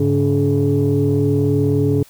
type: tone cluster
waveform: sine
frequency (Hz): 103.3 / 142.9 / 285.6 / 424.8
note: G#2 / D3 / D4 / G#4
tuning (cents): -9 / -47 / -48 / +39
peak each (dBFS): -18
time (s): 0-2.03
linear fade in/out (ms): 5
effects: tanh soft clip ceiling -6 dBFS + white hiss -48 dBFS RMS until 2.09 s